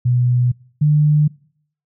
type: tone pair in turn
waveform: sine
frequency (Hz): 123.47 / 149.91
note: B2 / D3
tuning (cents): 0 / +36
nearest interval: minor third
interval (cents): 336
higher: second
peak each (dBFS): -12 / -10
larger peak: second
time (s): 0.05-0.52 / 0.81-1.28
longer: neither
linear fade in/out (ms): 10
effects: noise-tail reverb RT60 0.6 s tail -24 dB re dry

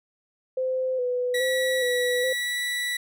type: tone with vibrato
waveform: sine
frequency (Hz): 506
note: B4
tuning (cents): +42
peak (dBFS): -23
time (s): 0.57-2.33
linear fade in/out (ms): 5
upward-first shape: square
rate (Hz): 1.2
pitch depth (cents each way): 35
type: tone with pitch glide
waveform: 30% pulse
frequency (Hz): 1935 to 1954.1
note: B6 to B6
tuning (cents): -36 to -19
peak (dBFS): -23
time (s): 1.34-2.97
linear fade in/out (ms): 5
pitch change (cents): +17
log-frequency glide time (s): 2.08-2.61
effects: none

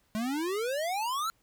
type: exponential sweep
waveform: square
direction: up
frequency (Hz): 210 to 1383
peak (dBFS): -30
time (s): 0.15-1.3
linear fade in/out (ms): 0
effects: pink hiss -70 dBFS RMS until 1.42 s

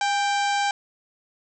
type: harmonic tone with a mistuned harmonic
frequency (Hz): 784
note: G5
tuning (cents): 0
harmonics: 1 / 2 / 3 / 4 / 5 / 6 / 7 / 8 / 9 / 10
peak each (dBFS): -22 / -28 / -32 / -34 / -36 / -38 / -39 / -40 / -41 / -42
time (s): 0.01-0.71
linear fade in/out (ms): 2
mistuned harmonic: 1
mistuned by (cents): +60
effects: none

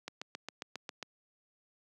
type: click train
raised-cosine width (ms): 0.2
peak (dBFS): -22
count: 8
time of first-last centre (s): 0.08-1.027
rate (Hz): 7.39
effects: high-pass 200 Hz 12 dB/octave

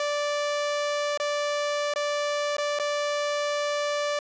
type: tone with dropouts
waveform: sawtooth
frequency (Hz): 585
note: D5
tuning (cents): -7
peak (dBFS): -21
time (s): 0-4.19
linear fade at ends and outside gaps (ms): 2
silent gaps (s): 1.175-1.199 / 1.938-1.959 / 2.568-2.582 / 2.789-2.797
effects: resampled to 16000 Hz + 10-bit

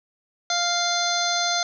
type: harmonic tone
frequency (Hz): 698.5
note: F5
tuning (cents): 0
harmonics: 1 / 2 / 3 / 5 / 6 / 7 / 8 / 9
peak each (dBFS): -26 / -28 / -33 / -29 / -27 / -33 / -39 / -29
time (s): 0.5-1.63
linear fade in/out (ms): 2
effects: none

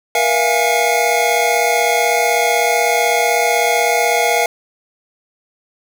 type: tone cluster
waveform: square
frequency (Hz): 476.9 / 668 / 704 / 827 / 2168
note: A#4 / E5 / F5 / G#5 / C#7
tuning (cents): +39 / +23 / +14 / -8 / -39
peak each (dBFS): -20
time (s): 0.15-4.46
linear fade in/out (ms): 2
effects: none

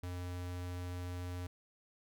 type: tone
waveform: square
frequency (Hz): 89.3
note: F2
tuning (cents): +39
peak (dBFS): -40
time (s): 0.03-1.47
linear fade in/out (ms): 5
effects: none

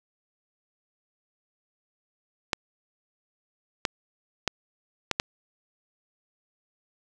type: clicks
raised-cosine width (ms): 0.2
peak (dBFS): -6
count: 5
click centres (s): 2.532 / 3.852 / 4.477 / 5.113 / 5.199
effects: none

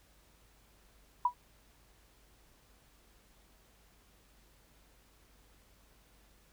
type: tone with exponential decay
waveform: sine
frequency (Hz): 979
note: B5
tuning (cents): -15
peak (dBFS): -21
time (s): 1.25-1.34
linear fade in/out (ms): 5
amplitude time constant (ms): 18
effects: added 50 Hz sine -66 dBFS peak until 6.52 s + pink hiss -66 dBFS RMS until 6.52 s

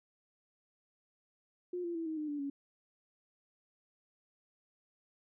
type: tone with pitch steps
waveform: sine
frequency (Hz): 357.1 / 342.9 / 329.4 / 316.3 / 303.8 / 291.7 / 280.2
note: F4 / F4 / E4 / D#4 / D#4 / D4 / C#4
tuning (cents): +39 / -32 / -1 / +29 / -41 / -12 / +19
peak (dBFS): -35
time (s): 1.73-2.5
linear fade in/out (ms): 5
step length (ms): 110
effects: none

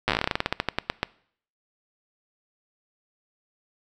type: slowing click train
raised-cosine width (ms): 0.3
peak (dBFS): -6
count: 22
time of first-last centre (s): 0.08-1.03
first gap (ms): 8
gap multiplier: 1.15
effects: noise-tail reverb RT60 0.6 s tail -22 dB re dry

